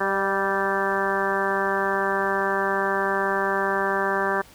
harmonic tone with a mistuned harmonic, 195.3 Hz, G3, 6 cents flat, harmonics 1 / 2 / 3 / 4 / 5 / 6 / 7 / 8 / 9, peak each -34 / -27 / -30 / -30 / -29 / -29 / -35 / -28 / -31 dBFS, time 0-4.42 s, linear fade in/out 10 ms, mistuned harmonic 3, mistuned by +24 cents, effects pink hiss -50 dBFS RMS until 4.54 s

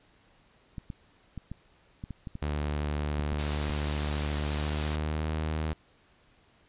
clicks, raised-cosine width 5 ms, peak -25 dBFS, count 11, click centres 0.782 / 0.902 / 1.377 / 1.516 / 2.039 / 2.107 / 2.272 / 2.354 / 3.195 / 3.325 / 3.698 s
sawtooth tone with pitch glide, 74.1 to 78.05 Hz, D2 to D#2, +16 to +6 cents, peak -25 dBFS, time 2.42-5.73 s, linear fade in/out 0 ms, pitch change +90 cents, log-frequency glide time 4.5-5.33 s
white noise, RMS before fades -36 dBFS, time 3.39-4.96 s, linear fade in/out 0 ms
effects pink hiss -63 dBFS RMS until 6.68 s + resampled to 8000 Hz

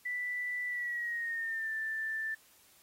sine tone with pitch glide, 1975.5 to 1770.2 Hz, B6 to A6, 0 to +10 cents, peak -33 dBFS, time 0.05-2.35 s, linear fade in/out 10 ms, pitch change -190 cents, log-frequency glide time 0.67-1.73 s, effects white hiss -63 dBFS RMS until 2.82 s + AAC 48 kbps

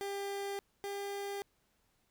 30% pulse tone pair in turn, 398.7 / 400.8 Hz, G4 / G4, +29 / +38 cents, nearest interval unison, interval 9 cents, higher second, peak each -34 / -35 dBFS, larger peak first, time 0.01-0.59 / 0.84-1.42 s, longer neither, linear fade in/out 0 ms, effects pink hiss -75 dBFS RMS until 2.1 s

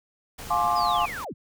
pink noise, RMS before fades -39 dBFS, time 0.38-1.25 s, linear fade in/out 10 ms
sine chord, D half-diminished seventh, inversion first, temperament just, 704.8 / 845.8 / 1057.2 / 1174.7 Hz, F5 / Ab5 / C6 / D6, +16 / +31 / +18 / 0 cents, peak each -26 dBFS, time 0.5-1.06 s, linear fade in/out 10 ms
sine linear sweep, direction down, 5160 to 51 Hz, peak -32 dBFS, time 0.75-1.34 s, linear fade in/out 20 ms
effects none

